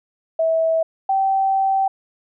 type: tone pair in turn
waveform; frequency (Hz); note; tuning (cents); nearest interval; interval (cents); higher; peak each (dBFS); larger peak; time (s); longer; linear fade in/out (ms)
sine; 650 / 774.7; E5 / G5; -24 / -21; minor third; 303; second; -15; neither; 0.39-0.83 / 1.09-1.88; second; 5
effects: none